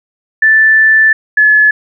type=tone pair in turn; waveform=sine; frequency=1760 / 1712.9 Hz; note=A6 / A6; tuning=0 / -47 cents; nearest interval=unison; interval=47 cents; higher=first; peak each=-4 dBFS; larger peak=neither; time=0.42-1.13 / 1.37-1.71 s; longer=first; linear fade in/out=5 ms; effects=none